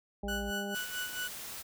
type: harmonic tone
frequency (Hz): 201.1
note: G3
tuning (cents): +44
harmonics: 1 / 2 / 3 / 4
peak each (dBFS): -38 / -41 / -43 / -44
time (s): 0.23-0.75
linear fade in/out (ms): 5
type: tone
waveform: sine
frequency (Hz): 56.5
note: A1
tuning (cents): +47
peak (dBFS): -39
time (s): 0.23-0.51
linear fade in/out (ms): 10
type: tone with tremolo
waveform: 30% pulse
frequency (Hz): 1480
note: F#6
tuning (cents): 0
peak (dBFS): -31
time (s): 0.28-1.28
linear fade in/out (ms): 5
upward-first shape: sine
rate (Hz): 4.5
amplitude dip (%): 70
type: noise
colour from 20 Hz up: white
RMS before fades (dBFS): -43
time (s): 0.74-1.63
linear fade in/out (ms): 20
effects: none